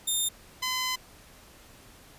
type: tone pair in turn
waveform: 10% pulse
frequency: 3634 / 1019.8 Hz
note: A#7 / C6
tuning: -45 / -45 cents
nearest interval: octave + minor seventh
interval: 2200 cents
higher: first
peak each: -17 / -19 dBFS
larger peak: first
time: 0.07-0.29 / 0.62-0.96 s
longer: second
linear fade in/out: 10 ms
effects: pink hiss -53 dBFS RMS until 2.18 s + resampled to 32000 Hz